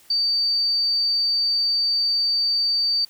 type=tone; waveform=sine; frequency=4611 Hz; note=D8; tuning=33 cents flat; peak=-18 dBFS; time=0.1-3.05 s; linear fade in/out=5 ms; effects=white hiss -53 dBFS RMS until 3.09 s